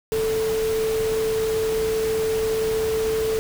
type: tone in noise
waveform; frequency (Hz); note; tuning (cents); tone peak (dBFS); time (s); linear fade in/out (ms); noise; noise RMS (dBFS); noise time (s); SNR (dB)
sine; 441.5; A4; +6; -20; 0.12-3.39; 0; pink; -32; 0.12-3.39; +9
effects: none